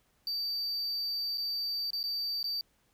triangle tone with dropouts, 4631 Hz, D8, 25 cents flat, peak -30 dBFS, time 0.27-2.61 s, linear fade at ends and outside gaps 1 ms, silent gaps 1.374-1.38 / 1.905-1.932 / 2.03-2.039 / 2.429-2.442 s, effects pink hiss -71 dBFS RMS until 2.93 s

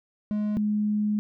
triangle / sine tone pair in turn, 210 / 210 Hz, G#3 / G#3, +19 / +19 cents, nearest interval unison, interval 0 cents, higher neither, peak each -22 dBFS, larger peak neither, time 0.31-0.57 / 0.57-1.19 s, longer second, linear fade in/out 0 ms, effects none

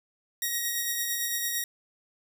5% pulse tone with tremolo, 1887 Hz, A#6, 21 cents sharp, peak -16 dBFS, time 0.42-1.64 s, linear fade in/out 2 ms, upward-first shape sine, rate 8.9 Hz, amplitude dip 30%, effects none

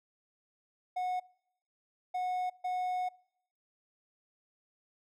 triangle tone bursts at uneven times, 731 Hz, F#5, 21 cents flat, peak -29 dBFS, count 3, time 0.96-1.2 / 2.14-2.5 / 2.64-3.09 s, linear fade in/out 10 ms, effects noise-tail reverb RT60 0.8 s tail -24 dB re dry

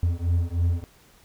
triangle beating tone pair, 84.3 / 87.5 Hz, E2 / F2, +39 / +4 cents, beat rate 3.2 Hz, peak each -22 dBFS, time 0.03-0.84 s, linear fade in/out 0 ms, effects pink hiss -56 dBFS RMS until 1.24 s

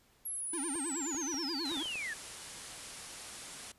sine linear sweep, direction down, 11350 to 1646 Hz, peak -36 dBFS, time 0.25-2.14 s, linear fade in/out 10 ms
square tone with vibrato, 303.8 Hz, D#4, 41 cents flat, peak -38 dBFS, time 0.53-1.83 s, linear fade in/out 5 ms, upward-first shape sine, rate 9.4 Hz, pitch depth 240 cents each way
clicks, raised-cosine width 1 ms, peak -34 dBFS, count 7, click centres 0.755 / 1.147 / 1.343 / 1.718 / 1.771 / 1.857 / 1.956 s
white low-pass noise, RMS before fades -48 dBFS, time 1.65-3.72 s, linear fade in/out 5 ms, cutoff 11000 Hz, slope 96 dB/octave
effects pink hiss -67 dBFS RMS until 3.78 s + resampled to 32000 Hz

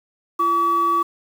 sine tone pair together, 340.6 / 1142 Hz, F4 / D6, -43 / -49 cents, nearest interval octave + major sixth, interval 2094 cents, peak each -25 / -15 dBFS, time 0.39-1.03 s, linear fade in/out 10 ms, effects tanh soft clip ceiling -10 dBFS + 7-bit

